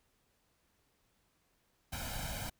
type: noise with comb filter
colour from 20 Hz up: pink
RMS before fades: -40 dBFS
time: 1.92-2.5 s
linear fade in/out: 10 ms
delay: 1.3 ms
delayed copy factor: +0.85
effects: pink hiss -75 dBFS RMS until 2.59 s